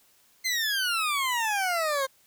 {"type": "exponential sweep", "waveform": "20% pulse", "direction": "down", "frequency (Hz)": [2100, 523.3], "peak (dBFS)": -20, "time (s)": [0.44, 2.07], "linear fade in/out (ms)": 20, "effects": ["white hiss -62 dBFS RMS until 2.26 s"]}